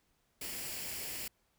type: noise with comb filter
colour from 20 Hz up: white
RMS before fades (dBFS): -41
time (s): 0.41-1.28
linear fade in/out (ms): 5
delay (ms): 0.4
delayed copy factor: +0.5
effects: pink hiss -75 dBFS RMS until 1.58 s